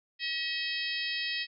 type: harmonic tone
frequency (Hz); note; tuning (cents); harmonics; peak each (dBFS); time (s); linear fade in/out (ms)
640; D#5; +49; 3 / 4 / 5 / 6 / 7 / 8; -36 / -37 / -38 / -39 / -39 / -40; 0.19-1.47; 50
effects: none